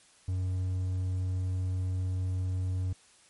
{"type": "tone", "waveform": "triangle", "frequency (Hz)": 92.5, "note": "F#2", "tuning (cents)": 0, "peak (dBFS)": -26, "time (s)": [0.28, 2.93], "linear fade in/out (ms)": 5, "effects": ["white hiss -60 dBFS RMS until 3.29 s", "MP3 48 kbps"]}